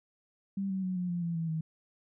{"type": "tone with pitch steps", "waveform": "sine", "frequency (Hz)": [196, 190.31, 184.79, 179.42, 174.21, 169.16, 164.25, 159.48], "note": ["G3", "F#3", "F#3", "F3", "F3", "E3", "E3", "D#3"], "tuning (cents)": [0, 49, -2, 47, -4, 45, -6, 43], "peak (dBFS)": -30, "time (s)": [0.57, 1.61], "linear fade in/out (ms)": 5, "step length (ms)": 130, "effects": []}